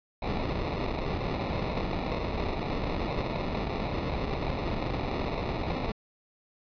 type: noise with sample-and-hold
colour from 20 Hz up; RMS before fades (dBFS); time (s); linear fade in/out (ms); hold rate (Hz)
pink; -31; 0.22-5.92; 5; 1575
effects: resampled to 11025 Hz